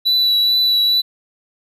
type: tone with vibrato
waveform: triangle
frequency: 3951 Hz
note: B7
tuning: in tune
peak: -11 dBFS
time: 0.05-1.02 s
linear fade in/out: 20 ms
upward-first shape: triangle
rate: 2.3 Hz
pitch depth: 17 cents each way
effects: none